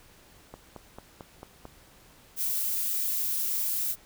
click train, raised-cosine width 1 ms, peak -27 dBFS, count 6, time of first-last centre 0.54-1.654 s, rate 4.49 Hz
violet noise, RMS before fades -29 dBFS, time 2.36-3.96 s, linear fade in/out 50 ms
effects pink hiss -56 dBFS RMS until 4.05 s

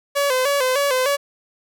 sawtooth tone with vibrato, 539 Hz, C#5, 49 cents flat, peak -13 dBFS, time 0.15-1.17 s, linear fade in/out 20 ms, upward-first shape square, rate 3.3 Hz, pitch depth 87 cents each way, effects none

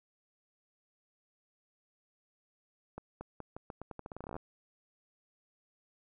accelerating click train, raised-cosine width 1 ms, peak -28 dBFS, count 20, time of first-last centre 2.98-4.365 s, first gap 230 ms, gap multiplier 0.84, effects none

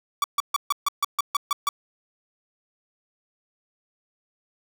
45% pulse tone bursts, 1145 Hz, D6, 44 cents flat, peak -19 dBFS, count 10, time 0.22-1.69 s, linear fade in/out 2 ms, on 21 ms, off 140 ms, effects none

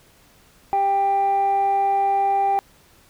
sine tone pair together, 395.1 / 790.2 Hz, G4 / G5, +14 / +14 cents, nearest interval octave, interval 1200 cents, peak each -26 / -15 dBFS, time 0.73-2.59 s, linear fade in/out 0 ms, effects tanh soft clip ceiling -14 dBFS + pink hiss -54 dBFS RMS until 3.09 s

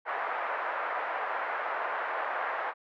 pink band-pass noise, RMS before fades -33 dBFS, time 0.05-2.74 s, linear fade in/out 50 ms, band 620 to 1800 Hz, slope 24 dB/octave, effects none

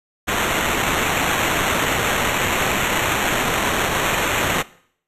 blue noise with sample-and-hold, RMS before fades -20 dBFS, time 0.27-4.63 s, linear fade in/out 20 ms, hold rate 4900 Hz, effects noise-tail reverb RT60 0.6 s tail -20 dB re dry + resampled to 32000 Hz

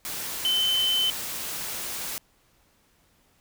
sine tone in noise, 3060 Hz, G7, 42 cents flat, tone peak -21 dBFS, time 0.45-1.1 s, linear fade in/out 0 ms, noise white, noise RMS -33 dBFS, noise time 0.05-2.18 s, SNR +9 dB, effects pink hiss -64 dBFS RMS until 3.4 s

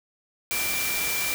sine tone in noise, 2356 Hz, D7, 5 cents sharp, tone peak -29 dBFS, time 0.51-1.34 s, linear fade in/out 0 ms, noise white, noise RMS -28 dBFS, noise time 0.51-1.34 s, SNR -4 dB, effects none

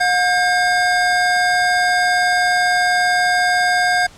square tone pair together, 720.6 / 1600 Hz, F#5 / G6, -46 / +35 cents, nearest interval octave + major second, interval 1381 cents, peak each -17 dBFS, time 0-4.07 s, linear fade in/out 10 ms, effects pink hiss -43 dBFS RMS until 4.17 s + low-pass 8000 Hz 12 dB/octave

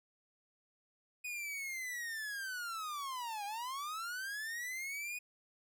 45% pulse linear two-way sweep, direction down then up, 2489 to 796 to 2489 Hz, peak -39 dBFS, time 1.24-5.19 s, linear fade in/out 10 ms, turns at 3.45 s, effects none

